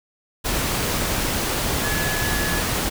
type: tone in noise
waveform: sine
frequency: 1700 Hz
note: G#6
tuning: 40 cents sharp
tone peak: -27 dBFS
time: 1.83-2.61 s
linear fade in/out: 20 ms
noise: pink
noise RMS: -23 dBFS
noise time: 0.44-2.9 s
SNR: -7 dB
effects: none